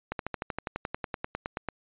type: slowing click train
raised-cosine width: 0.5 ms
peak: -16 dBFS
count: 18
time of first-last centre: 0.12-1.687 s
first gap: 72 ms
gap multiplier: 1.03
effects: resampled to 8000 Hz